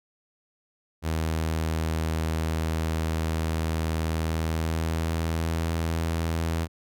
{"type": "tone with pitch glide", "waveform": "sawtooth", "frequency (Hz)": [80.2, 82.12], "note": ["E2", "E2"], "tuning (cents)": [-47, -6], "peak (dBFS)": -21, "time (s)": [1.02, 6.68], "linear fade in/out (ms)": 50, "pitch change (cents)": 41, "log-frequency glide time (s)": [4.04, 5.68], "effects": []}